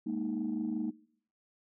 sine chord, Ab suspended second, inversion none, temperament equal, 207.7 / 233.1 / 311.1 Hz, Ab3 / Bb3 / Eb4, 0 / 0 / 0 cents, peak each -36 / -34 / -35 dBFS, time 0.06-0.91 s, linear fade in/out 10 ms, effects noise-tail reverb RT60 0.6 s tail -21 dB re dry + tanh soft clip ceiling -25 dBFS

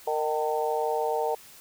harmonic tone with a mistuned harmonic, 154 Hz, D#3, 17 cents flat, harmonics 3 / 4 / 5 / 6, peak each -28 / -31 / -30 / -32 dBFS, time 0.07-1.35 s, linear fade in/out 5 ms, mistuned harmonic 6, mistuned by -41 cents, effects white hiss -50 dBFS RMS until 1.6 s

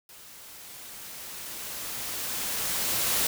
white noise with level ramp, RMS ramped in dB -49 to -25 dBFS, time 0.09-3.27 s, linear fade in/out 2 ms, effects none

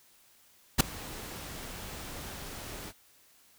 pink noise with ADSR envelope, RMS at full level -18 dBFS, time 0.78-2.93 s, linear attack 25 ms, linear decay 4 ms, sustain -24 dB, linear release 46 ms, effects white hiss -62 dBFS RMS until 3.58 s

